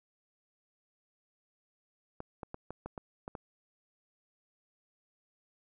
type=clicks; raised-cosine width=1 ms; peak=-26 dBFS; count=8; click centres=2.204 / 2.432 / 2.544 / 2.706 / 2.86 / 2.978 / 3.279 / 3.352 s; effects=none